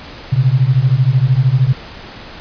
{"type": "beating tone pair", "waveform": "sine", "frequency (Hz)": [123.47, 136.47], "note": ["B2", "C#3"], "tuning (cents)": [0, -27], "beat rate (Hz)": 13, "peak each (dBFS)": -12, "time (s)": [0.32, 1.73], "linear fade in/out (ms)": 10, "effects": ["pink hiss -33 dBFS RMS until 2.4 s", "resampled to 11025 Hz"]}